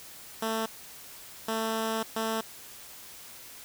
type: tone bursts at uneven times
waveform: 10% pulse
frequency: 222.7 Hz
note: A3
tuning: 21 cents sharp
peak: -20 dBFS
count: 3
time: 0.42-0.66 / 1.48-2.03 / 2.16-2.41 s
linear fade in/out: 5 ms
effects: white hiss -47 dBFS RMS until 3.64 s